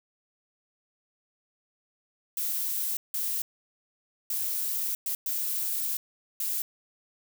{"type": "noise bursts at uneven times", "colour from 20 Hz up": "violet", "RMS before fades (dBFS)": -30, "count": 6, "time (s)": [[2.37, 2.97], [3.14, 3.42], [4.3, 4.95], [5.06, 5.15], [5.26, 5.97], [6.4, 6.62]], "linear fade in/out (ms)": 2, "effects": []}